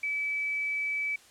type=tone; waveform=sine; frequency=2300 Hz; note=D7; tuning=37 cents flat; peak=-28 dBFS; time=0.03-1.16 s; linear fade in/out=5 ms; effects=white hiss -56 dBFS RMS until 1.3 s + low-pass 9000 Hz 12 dB/octave